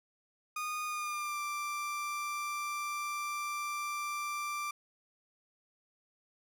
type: tone with pitch glide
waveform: 30% pulse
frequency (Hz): 1230 to 1178.5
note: D#6 to D6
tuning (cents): -20 to +6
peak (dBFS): -32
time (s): 0.56-4.71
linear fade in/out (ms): 5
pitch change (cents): -74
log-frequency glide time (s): 0.86-1.4
effects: none